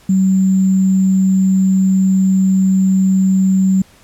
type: tone with sample-and-hold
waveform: sine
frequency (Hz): 189.6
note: F#3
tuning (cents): +43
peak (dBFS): -9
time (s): 0.09-3.82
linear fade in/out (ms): 5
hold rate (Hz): 7350
effects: pink hiss -47 dBFS RMS until 4.03 s + low-pass 12000 Hz 12 dB/octave